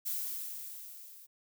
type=noise with level ramp; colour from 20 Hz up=violet; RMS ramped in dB=-34 to -54 dBFS; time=0.05-1.27 s; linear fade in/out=20 ms; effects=none